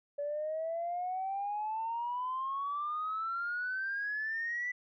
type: exponential sweep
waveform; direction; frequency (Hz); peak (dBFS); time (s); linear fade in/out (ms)
sine; up; 571 to 1991; -32; 0.18-4.72; 10
effects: tanh soft clip ceiling -28 dBFS